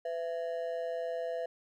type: ring-modulated tone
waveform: triangle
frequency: 586 Hz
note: D5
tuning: 4 cents flat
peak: -28 dBFS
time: 0.05-1.46 s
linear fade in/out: 5 ms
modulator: 81.7 Hz
effects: none